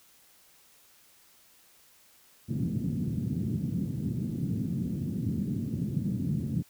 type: band-pass noise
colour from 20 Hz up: pink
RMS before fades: -31 dBFS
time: 2.48-6.63 s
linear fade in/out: 20 ms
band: 110 to 240 Hz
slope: 24 dB/octave
effects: white hiss -60 dBFS RMS until 6.69 s